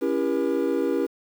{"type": "chord", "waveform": "triangle", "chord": "C# diminished seventh", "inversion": "none", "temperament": "just", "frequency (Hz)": [277.2, 332.6, 399.1, 479], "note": ["C#4", "E4", "G4", "Bb4"], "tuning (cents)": [0, 16, 31, 47], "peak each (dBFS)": -25, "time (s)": [0.01, 1.07], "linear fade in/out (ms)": 20, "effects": ["8-bit"]}